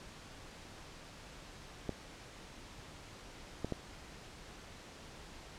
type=clicks; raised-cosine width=2 ms; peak=-22 dBFS; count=3; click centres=1.893 / 3.646 / 3.723 s; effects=pink hiss -52 dBFS RMS until 5.58 s + low-pass 7000 Hz 12 dB/octave